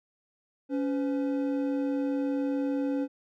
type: tone pair together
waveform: triangle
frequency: 280.2 / 507.4 Hz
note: C#4 / B4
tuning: +19 / +47 cents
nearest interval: minor seventh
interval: 1028 cents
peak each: -25 / -32 dBFS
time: 0.69-3.08 s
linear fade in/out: 50 ms
effects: none